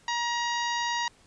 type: harmonic tone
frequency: 949 Hz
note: A#5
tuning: 31 cents sharp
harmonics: 1 / 2 / 3 / 4 / 5 / 6 / 7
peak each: -29 / -32 / -38 / -37 / -39 / -42 / -42 dBFS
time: 0.08-1.08 s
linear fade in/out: 2 ms
effects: pink hiss -59 dBFS RMS until 1.26 s + resampled to 22050 Hz